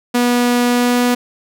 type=tone with pitch glide; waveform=sawtooth; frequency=243.2 to 244.8 Hz; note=B3 to B3; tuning=-26 to -15 cents; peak=-8 dBFS; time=0.14-1.15 s; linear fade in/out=10 ms; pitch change=+11 cents; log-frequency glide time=0.66-1.03 s; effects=none